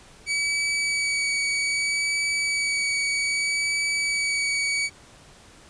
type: tone with vibrato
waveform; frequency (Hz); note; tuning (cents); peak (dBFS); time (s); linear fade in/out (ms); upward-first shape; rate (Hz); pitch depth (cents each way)
sawtooth; 2276; C#7; +45; -19; 0.26-4.9; 50; sine; 0.63; 11
effects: pink hiss -50 dBFS RMS until 5.69 s + resampled to 22050 Hz